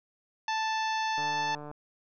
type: harmonic tone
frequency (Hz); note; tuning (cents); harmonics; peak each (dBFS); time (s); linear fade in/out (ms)
880; A5; 0; 1 / 2 / 3 / 4 / 5 / 6 / 7; -29 / -35 / -39 / -41 / -43 / -45 / -46; 0.48-1.55; 2
type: click train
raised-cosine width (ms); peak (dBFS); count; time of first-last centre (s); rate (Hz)
1; -29; 80; 1.18-1.714; 148
effects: none